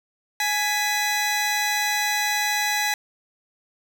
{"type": "tone pair together", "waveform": "20% pulse", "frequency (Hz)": [835.1, 1989], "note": ["G#5", "B6"], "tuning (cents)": [9, 12], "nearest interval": "octave + minor third", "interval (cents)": 1503, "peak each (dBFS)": -19, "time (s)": [0.4, 2.94], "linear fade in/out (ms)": 2, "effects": []}